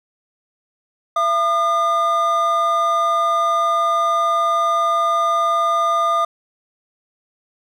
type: tone pair together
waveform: triangle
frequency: 673.7 / 1213 Hz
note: E5 / D#6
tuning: +38 / -44 cents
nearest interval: minor seventh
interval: 1018 cents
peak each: -19 / -14 dBFS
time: 1.16-6.25 s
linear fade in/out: 5 ms
effects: none